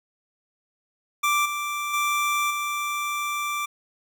25% pulse tone with level steps, 1174.7 Hz, D6, in tune, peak -16 / -23 / -18 / -22 dBFS, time 1.23-3.66 s, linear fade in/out 10 ms, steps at 1.45 / 1.93 / 2.5 s, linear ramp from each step 10 ms, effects none

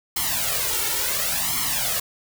white noise with flanger, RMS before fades -24 dBFS, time 0.16-2 s, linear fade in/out 5 ms, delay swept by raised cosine 0.94 to 2.24 ms, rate 0.71 Hz, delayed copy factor +0.9, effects none

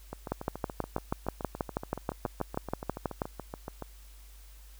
two click trains, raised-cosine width 1 ms, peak -23 / -15 dBFS, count 27 / 19, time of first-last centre 0.13-3.823 / 0.32-3.219 s, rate 7.04 / 6.21 Hz, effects added 50 Hz sine -49 dBFS peak until 4.79 s + white hiss -59 dBFS RMS until 4.79 s

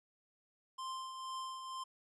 square tone with tremolo, 1046.5 Hz, C6, in tune, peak -40 dBFS, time 0.78-1.84 s, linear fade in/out 10 ms, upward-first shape triangle, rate 2.1 Hz, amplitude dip 50%, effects resampled to 24000 Hz

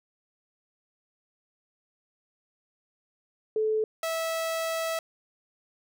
sine / sawtooth tone pair in turn, 434.5 / 652.7 Hz, A4 / E5, -22 / -17 cents, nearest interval perfect fifth, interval 705 cents, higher second, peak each -23 / -24 dBFS, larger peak first, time 3.56-3.84 / 4.03-4.99 s, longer second, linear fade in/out 2 ms, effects none

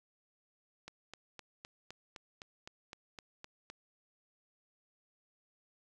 click train, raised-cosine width 0.2 ms, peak -29 dBFS, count 12, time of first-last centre 0.88-3.701 s, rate 3.9 Hz, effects none

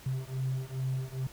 triangle beating tone pair, 130 / 132.4 Hz, C3 / C3, -11 / +21 cents, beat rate 2.4 Hz, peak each -31 dBFS, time 0.06-1.27 s, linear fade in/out 5 ms, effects tanh soft clip ceiling -24 dBFS + pink hiss -52 dBFS RMS until 1.32 s

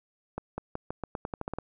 accelerating click train, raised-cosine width 1 ms, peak -19 dBFS, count 12, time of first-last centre 0.38-1.586 s, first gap 200 ms, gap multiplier 0.87, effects none

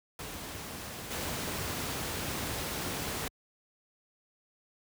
pink noise with level steps, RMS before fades -41 / -35 dBFS, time 0.19-3.28 s, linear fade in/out 2 ms, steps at 1.1 s, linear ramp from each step 20 ms, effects high-pass 60 Hz 12 dB/octave

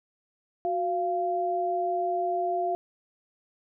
sine tone pair together, 367.2 / 692.3 Hz, F#4 / F5, -13 / -15 cents, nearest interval major seventh, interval 1098 cents, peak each -30 / -26 dBFS, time 0.65-2.75 s, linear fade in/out 0 ms, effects none

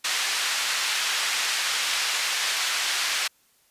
pink band-pass noise, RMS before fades -26 dBFS, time 0.04-3.28 s, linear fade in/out 10 ms, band 1700 to 6800 Hz, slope 12 dB/octave, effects white hiss -63 dBFS RMS until 3.7 s + resampled to 32000 Hz

